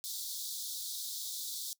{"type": "high-pass noise", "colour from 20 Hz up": "pink", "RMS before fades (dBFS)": -40, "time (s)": [0.04, 1.73], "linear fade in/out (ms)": 0, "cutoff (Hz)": 3500, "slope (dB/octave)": 96, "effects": ["noise-tail reverb RT60 0.1 s tail -21 dB re dry"]}